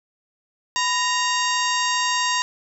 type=harmonic tone with a mistuned harmonic; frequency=932.3 Hz; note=A#5; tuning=in tune; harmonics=1 / 2 / 3 / 4 / 5 / 6 / 7 / 8; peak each=-23 / -26 / -28 / -29 / -30 / -31 / -31 / -32 dBFS; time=0.76-2.42 s; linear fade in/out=0 ms; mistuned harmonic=1; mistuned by=+120 cents; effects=9-bit